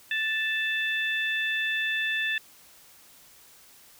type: harmonic tone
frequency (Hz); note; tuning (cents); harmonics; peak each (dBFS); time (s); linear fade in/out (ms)
880; A5; 0; 2 / 3 / 4; -27 / -31 / -33; 0.11-2.38; 2
effects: white hiss -54 dBFS RMS until 3.99 s